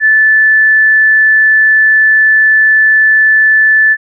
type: tone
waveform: sine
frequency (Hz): 1748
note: A6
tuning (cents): -12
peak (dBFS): -4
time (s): 0-3.97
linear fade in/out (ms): 50
effects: none